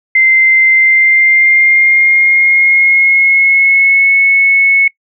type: tone with pitch glide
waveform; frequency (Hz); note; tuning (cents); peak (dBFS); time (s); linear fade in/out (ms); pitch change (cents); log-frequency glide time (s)
sine; 2080 to 2200; C7 to C#7; -11 to -14; -5; 0.15-4.88; 5; +97; 0.74-4.12
effects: noise-tail reverb RT60 0.1 s tail -23 dB re dry